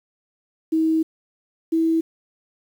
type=tone pair in turn; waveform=sine; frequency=320 / 325.8 Hz; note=D#4 / E4; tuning=+49 / -20 cents; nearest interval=unison; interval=31 cents; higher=second; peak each=-16 dBFS; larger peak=neither; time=0.72-1.03 / 1.72-2.01 s; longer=first; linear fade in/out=10 ms; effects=8-bit